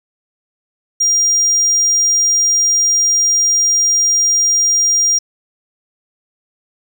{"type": "tone", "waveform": "triangle", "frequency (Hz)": 5700, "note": "F8", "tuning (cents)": 34, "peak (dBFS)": -9, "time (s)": [1, 5.19], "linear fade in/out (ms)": 10, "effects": []}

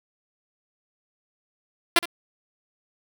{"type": "tone with echo", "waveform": "5% pulse", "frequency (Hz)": 342.1, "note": "F4", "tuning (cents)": -36, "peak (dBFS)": -3, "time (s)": [1.96, 1.99], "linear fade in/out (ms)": 2, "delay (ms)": 66, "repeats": 1, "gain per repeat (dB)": -14, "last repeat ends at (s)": 2.056, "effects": []}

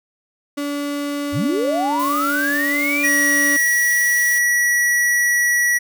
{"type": "tone", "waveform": "35% pulse", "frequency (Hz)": 287.3, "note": "D4", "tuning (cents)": -38, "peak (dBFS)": -20, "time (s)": [0.57, 3.57], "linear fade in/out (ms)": 10}
{"type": "linear sweep", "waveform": "sine", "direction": "up", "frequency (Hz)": [67, 2489], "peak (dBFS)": -18, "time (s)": [1.32, 3.09], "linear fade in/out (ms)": 50}
{"type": "noise", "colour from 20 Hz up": "blue", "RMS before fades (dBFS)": -31, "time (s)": [1.99, 4.39], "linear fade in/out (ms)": 10}
{"type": "tone with pitch glide", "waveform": "square", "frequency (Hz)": [1918, 1933.6], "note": ["A#6", "B6"], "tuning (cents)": [49, -37], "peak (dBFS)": -15, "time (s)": [3.03, 5.79], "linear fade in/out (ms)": 20, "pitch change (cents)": 14, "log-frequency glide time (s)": [3.18, 4.01]}
{"effects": []}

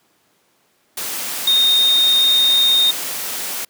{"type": "tone in noise", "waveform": "sine", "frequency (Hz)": 3686, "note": "A#7", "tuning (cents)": -20, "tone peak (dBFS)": -11, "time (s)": [1.47, 2.91], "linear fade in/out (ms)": 5, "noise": "white", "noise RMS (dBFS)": -25, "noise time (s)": [0.97, 3.65], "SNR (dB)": 11, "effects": ["pink hiss -60 dBFS RMS until 3.69 s", "high-pass 200 Hz 12 dB/octave"]}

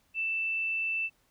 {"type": "tone", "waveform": "sine", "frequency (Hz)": 2656, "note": "E7", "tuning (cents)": 12, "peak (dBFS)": -28, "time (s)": [0.14, 1.1], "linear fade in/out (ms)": 50, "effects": ["pink hiss -69 dBFS RMS until 1.3 s"]}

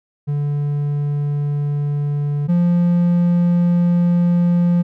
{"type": "tone pair in turn", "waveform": "triangle", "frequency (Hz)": [145.2, 174.18], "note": ["D3", "F3"], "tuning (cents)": [-19, -4], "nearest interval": "minor third", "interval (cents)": 315, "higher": "second", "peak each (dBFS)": [-15, -10], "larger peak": "second", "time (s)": [[0.27, 2.48], [2.48, 4.83]], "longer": "second", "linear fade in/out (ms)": 20, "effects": []}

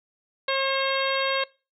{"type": "harmonic tone", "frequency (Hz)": 539, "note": "C#5", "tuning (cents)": -49, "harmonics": [1, 2, 3, 4, 5, 6, 7, 8], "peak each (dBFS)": [-26, -29, -31, -32, -33, -34, -34, -35], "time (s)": [0.48, 1.44], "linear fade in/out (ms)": 5, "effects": ["noise-tail reverb RT60 0.3 s tail -22 dB re dry"]}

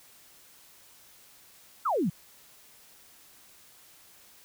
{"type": "exponential sweep", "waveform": "sine", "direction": "down", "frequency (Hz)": [1433, 146.8], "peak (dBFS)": -24, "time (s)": [1.85, 2.1], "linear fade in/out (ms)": 10, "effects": ["white hiss -56 dBFS RMS until 4.44 s"]}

